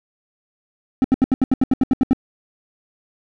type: tone bursts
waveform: triangle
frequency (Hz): 261.6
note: C4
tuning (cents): 0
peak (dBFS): -9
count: 12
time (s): 1.02-2.132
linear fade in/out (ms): 0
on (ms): 23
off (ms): 76
effects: none